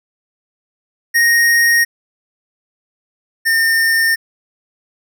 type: tone pair in turn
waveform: square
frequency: 1864.7 / 1814.8 Hz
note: A#6 / A#6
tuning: 0 / -47 cents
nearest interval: unison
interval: 47 cents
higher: first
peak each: -10 / -12 dBFS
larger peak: first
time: 1.14-1.85 / 3.45-4.16 s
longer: neither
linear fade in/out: 20 ms
effects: none